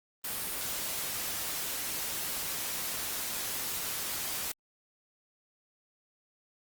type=noise; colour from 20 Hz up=white; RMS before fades=-35 dBFS; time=0.24-4.52 s; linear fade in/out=5 ms; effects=Opus 32 kbps